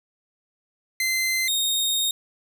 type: tone pair in turn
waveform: sawtooth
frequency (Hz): 2070 / 3708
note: C7 / A#7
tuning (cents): -19 / -10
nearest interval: minor seventh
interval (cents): 1009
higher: second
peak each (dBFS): -18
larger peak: neither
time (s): 1-1.48 / 1.48-2.11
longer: second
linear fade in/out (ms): 2
effects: none